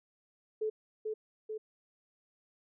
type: tone with echo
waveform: sine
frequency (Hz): 433.1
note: A4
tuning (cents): -27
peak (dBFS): -30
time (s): 0.61-0.7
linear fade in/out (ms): 10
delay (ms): 440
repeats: 2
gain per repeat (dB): -3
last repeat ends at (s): 1.58
effects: none